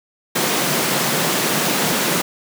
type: high-pass noise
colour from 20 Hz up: pink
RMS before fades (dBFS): -19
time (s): 0.35-2.22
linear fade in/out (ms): 10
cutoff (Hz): 140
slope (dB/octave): 48
effects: none